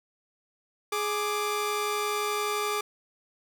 sawtooth tone pair together, 417.2 / 1180 Hz, G#4 / D6, +8 / +8 cents, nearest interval octave + tritone, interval 1800 cents, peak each -26 dBFS, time 0.92-2.81 s, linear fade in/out 5 ms, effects none

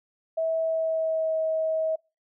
sine tone with pitch glide, 649 to 638.2 Hz, E5 to D#5, -27 to +44 cents, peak -23 dBFS, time 0.37-1.96 s, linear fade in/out 10 ms, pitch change -29 cents, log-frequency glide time 0.6-1.38 s, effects noise-tail reverb RT60 0.3 s tail -26 dB re dry

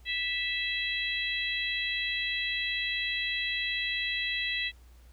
harmonic tone, 657 Hz, E5, 6 cents flat, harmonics 3 / 4 / 5 / 6, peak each -33 / -34 / -35 / -36 dBFS, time 0.05-4.72 s, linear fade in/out 50 ms, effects added 60 Hz sine -51 dBFS peak until 5.12 s + pink hiss -64 dBFS RMS until 5.12 s

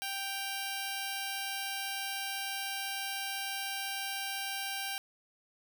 10% pulse tone pair together, 784 / 2794 Hz, G5 / F7, 0 / 0 cents, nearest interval octave + minor seventh, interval 2200 cents, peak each -28 / -32 dBFS, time 0.02-4.98 s, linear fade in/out 0 ms, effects none

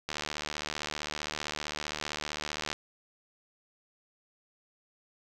click train, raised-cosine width 0.2 ms, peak -16 dBFS, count 200, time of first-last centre 0.09-2.729 s, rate 75.4 Hz, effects none

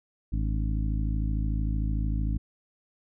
harmonic tone with a mistuned harmonic, 53.3 Hz, G#1, 46 cents sharp, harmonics 1 / 2 / 3 / 4 / 5 / 6, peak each -26 / -32 / -36 / -38 / -40 / -42 dBFS, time 0.32-2.38 s, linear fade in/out 10 ms, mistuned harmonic 6, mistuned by -100 cents, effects none

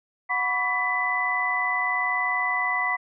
sine tone cluster, 731 / 991 / 1132 / 1996 Hz, F#5 / B5 / C#6 / B6, -21 / +6 / +36 / +18 cents, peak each -31 / -30 / -30 / -24 dBFS, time 0.29-2.97 s, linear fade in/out 20 ms, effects none

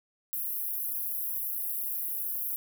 pink high-pass noise, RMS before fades -33 dBFS, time 0.33-2.56 s, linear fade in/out 0 ms, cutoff 11000 Hz, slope 96 dB/octave, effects none

